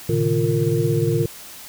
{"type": "tone cluster", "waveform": "sine", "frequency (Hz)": [114.6, 136.9, 153.9, 347.5, 458.2], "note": ["A#2", "C#3", "D#3", "F4", "A#4"], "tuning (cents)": [-29, -21, -19, -9, -30], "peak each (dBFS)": -23, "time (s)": [0.09, 1.26], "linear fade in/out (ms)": 5, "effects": ["white hiss -39 dBFS RMS until 1.68 s"]}